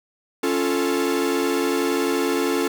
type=chord; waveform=45% pulse; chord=Db augmented; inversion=none; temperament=equal; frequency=277.2 / 349.2 / 440 Hz; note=Db4 / F4 / A4; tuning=0 / 0 / 0 cents; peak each=-24 dBFS; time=0.43-2.68 s; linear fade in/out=5 ms; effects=7-bit